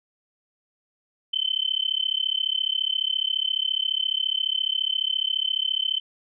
sine tone with amplitude modulation, 3071 Hz, G7, 36 cents flat, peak -18 dBFS, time 1.33-6 s, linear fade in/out 10 ms, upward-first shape sine, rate 34.5 Hz, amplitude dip 100%, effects none

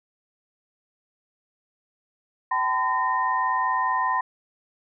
sine tone cluster, 769 / 894 / 1014 / 1839 Hz, G5 / A5 / B5 / A#6, -33 / +27 / +45 / -24 cents, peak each -31 / -30 / -22 / -30 dBFS, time 2.51-4.21 s, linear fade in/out 5 ms, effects none

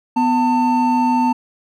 triangle tone pair together, 248.7 / 896.6 Hz, B3 / A5, +12 / +32 cents, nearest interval octave + minor seventh, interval 2220 cents, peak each -14 dBFS, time 0.16-1.33 s, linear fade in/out 10 ms, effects none

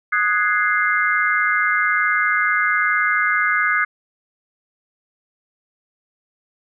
sine chord, Ab dominant seventh, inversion second, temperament equal, 1244.5 / 1480 / 1661.2 / 2093 Hz, Eb6 / Gb6 / Ab6 / C7, 0 / 0 / 0 / 0 cents, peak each -21 dBFS, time 0.12-3.85 s, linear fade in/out 10 ms, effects none

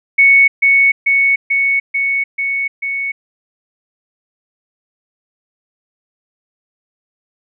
sine tone with echo, 2217 Hz, C#7, in tune, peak -5 dBFS, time 0.18-0.48 s, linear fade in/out 10 ms, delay 440 ms, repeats 6, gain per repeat -2 dB, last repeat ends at 3.12 s, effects none

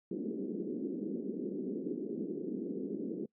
white band-pass noise, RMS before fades -38 dBFS, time 0.11-3.26 s, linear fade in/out 5 ms, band 190 to 410 Hz, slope 48 dB/octave, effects noise-tail reverb RT60 0.1 s tail -24 dB re dry

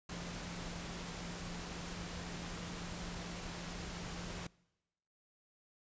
sine tone in noise, 173.9 Hz, F3, 7 cents flat, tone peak -47 dBFS, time 0.09-4.47 s, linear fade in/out 5 ms, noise pink, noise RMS -45 dBFS, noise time 0.09-4.47 s, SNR -5 dB, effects noise-tail reverb RT60 1.0 s tail -24 dB re dry + resampled to 16000 Hz

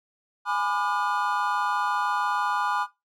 triangle chord, G# diminished seventh, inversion none, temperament just, 830.6 / 996.7 / 1196.1 / 1435.3 Hz, G#5 / B5 / D6 / F6, 0 / +16 / +31 / +47 cents, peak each -27 dBFS, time 0.45-2.87 s, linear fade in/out 50 ms, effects noise-tail reverb RT60 0.2 s tail -17 dB re dry

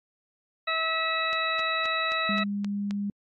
harmonic tone, 648 Hz, E5, 30 cents flat, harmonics 1 / 2 / 3 / 4 / 6, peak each -34 / -29 / -31 / -32 / -32 dBFS, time 0.67-2.44 s, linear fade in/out 10 ms
click train, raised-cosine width 0.2 ms, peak -21 dBFS, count 7, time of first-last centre 1.33-2.909 s, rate 3.8 Hz
sine tone, 202.5 Hz, G#3, 43 cents flat, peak -27 dBFS, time 2.29-3.1 s, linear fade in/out 2 ms
effects AAC 64 kbps

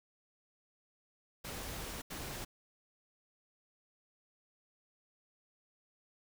pink noise bursts at uneven times, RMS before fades -43 dBFS, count 2, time 1.44-2.02 / 2.1-2.45 s, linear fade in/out 10 ms, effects none

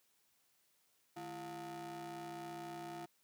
35% pulse ring-modulated tone, 185 Hz, F#3, in tune, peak -40 dBFS, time 1.16-3.06 s, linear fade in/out 10 ms, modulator 523 Hz, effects white hiss -75 dBFS RMS until 3.23 s + high-pass 80 Hz 12 dB/octave

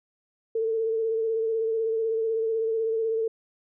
sine tone with vibrato, 447.9 Hz, A4, 31 cents sharp, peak -23 dBFS, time 0.55-3.28 s, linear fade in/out 5 ms, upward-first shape sine, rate 16 Hz, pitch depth 28 cents each way, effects none

